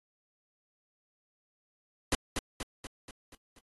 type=noise with echo; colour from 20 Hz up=pink; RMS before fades=-27 dBFS; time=2.12-2.15 s; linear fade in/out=2 ms; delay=240 ms; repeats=6; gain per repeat=-5 dB; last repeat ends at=3.59 s; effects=AAC 32 kbps